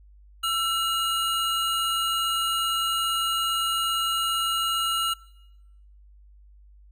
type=tone pair together; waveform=square; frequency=1341.2 / 2870 Hz; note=E6 / F7; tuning=+30 / +47 cents; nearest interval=octave + minor second; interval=1317 cents; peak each=-27 dBFS; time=0.43-5.14 s; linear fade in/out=10 ms; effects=noise-tail reverb RT60 1.0 s tail -23 dB re dry + added 50 Hz sine -49 dBFS peak until 6.91 s